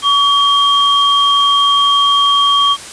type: tone pair together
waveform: sine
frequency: 1133 / 3205 Hz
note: C#6 / G7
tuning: +37 / +38 cents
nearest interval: octave + tritone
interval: 1801 cents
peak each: -11 dBFS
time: 0.02-2.77 s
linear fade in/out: 50 ms
effects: white hiss -30 dBFS RMS until 2.92 s + resampled to 22050 Hz